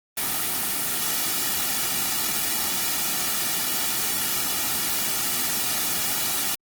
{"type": "noise with comb filter", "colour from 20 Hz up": "white", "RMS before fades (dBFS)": -25, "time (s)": [0.17, 6.55], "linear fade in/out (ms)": 5, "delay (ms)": 1.9, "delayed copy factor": -0.55, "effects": ["Opus 24 kbps"]}